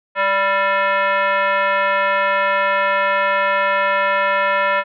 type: tone with frequency modulation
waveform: sine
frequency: 200.5 Hz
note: G3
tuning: 39 cents sharp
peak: -14 dBFS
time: 0.15-4.84 s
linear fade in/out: 50 ms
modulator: 784 Hz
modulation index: 2.5
effects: none